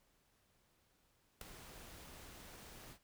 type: noise with ADSR envelope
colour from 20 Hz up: pink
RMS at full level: -41 dBFS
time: 1.41-2.99 s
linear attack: 3 ms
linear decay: 4 ms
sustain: -14 dB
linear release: 77 ms
effects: pink hiss -75 dBFS RMS until 3.03 s